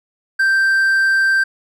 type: tone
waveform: triangle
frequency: 1568 Hz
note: G6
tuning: in tune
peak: -10 dBFS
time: 0.39-1.44 s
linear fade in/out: 10 ms
effects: none